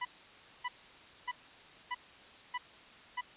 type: tone bursts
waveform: 25% pulse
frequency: 987.8 Hz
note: B5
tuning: in tune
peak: -30 dBFS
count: 6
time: 0.01-3.212 s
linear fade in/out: 10 ms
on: 42 ms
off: 590 ms
effects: white hiss -55 dBFS RMS until 3.36 s + resampled to 8000 Hz